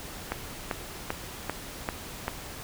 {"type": "click train", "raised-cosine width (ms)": 0.5, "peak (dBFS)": -13, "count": 6, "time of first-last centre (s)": [0.32, 2.281], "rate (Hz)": 2.55, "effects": ["pink hiss -41 dBFS RMS until 2.63 s"]}